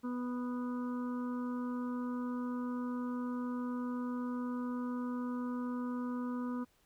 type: harmonic tone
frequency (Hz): 246.9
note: B3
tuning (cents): 0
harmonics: 1 / 2 / 4 / 5 / 6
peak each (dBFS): -35 / -47 / -48 / -49 / -56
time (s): 0.03-6.65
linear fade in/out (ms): 20
effects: pink hiss -71 dBFS RMS until 6.85 s